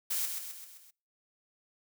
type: noise with echo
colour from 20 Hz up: blue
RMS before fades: -32 dBFS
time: 0.1-0.26 s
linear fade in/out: 10 ms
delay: 130 ms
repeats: 5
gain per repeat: -5 dB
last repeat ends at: 0.91 s
effects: noise-tail reverb RT60 0.4 s tail -26 dB re dry